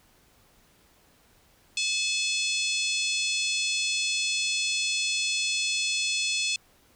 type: harmonic tone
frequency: 860 Hz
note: A5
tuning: 40 cents flat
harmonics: 3 / 4 / 5 / 6 / 7 / 8 / 9 / 10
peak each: -29 / -31 / -33 / -35 / -36 / -37 / -38 / -39 dBFS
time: 1.77-6.56 s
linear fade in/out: 2 ms
effects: pink hiss -61 dBFS RMS until 6.95 s